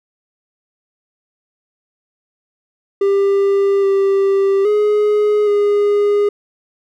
triangle tone with pitch steps, 396.6 / 392.3 / 419 / 410.6 Hz, G4 / G4 / G#4 / G#4, +20 / +1 / +15 / -20 cents, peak -9 dBFS, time 3.01-6.29 s, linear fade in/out 5 ms, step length 820 ms, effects none

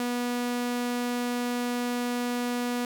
sawtooth tone, 243.5 Hz, B3, 24 cents flat, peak -23 dBFS, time 0-2.85 s, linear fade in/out 2 ms, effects none

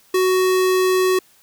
square tone, 371.7 Hz, F#4, 8 cents sharp, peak -15 dBFS, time 0.14-1.19 s, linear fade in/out 5 ms, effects white hiss -54 dBFS RMS until 1.42 s

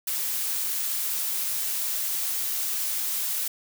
blue noise, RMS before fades -28 dBFS, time 0.07-3.48 s, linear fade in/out 5 ms, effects none

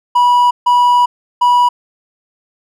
triangle tone bursts at uneven times, 976 Hz, B5, 21 cents flat, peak -5 dBFS, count 3, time 0.15-0.51 / 0.66-1.06 / 1.41-1.69 s, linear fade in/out 10 ms, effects none

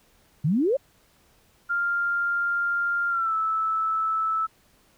sine exponential sweep, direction up, 135.7 to 587.3 Hz, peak -19 dBFS, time 0.44-0.77 s, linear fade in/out 10 ms
sine tone with pitch glide, 1396.9 to 1310.9 Hz, F6 to E6, 0 to -10 cents, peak -22 dBFS, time 1.69-4.47 s, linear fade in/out 20 ms, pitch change -110 cents, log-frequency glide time 3.09-3.34 s
effects pink hiss -61 dBFS RMS until 4.97 s

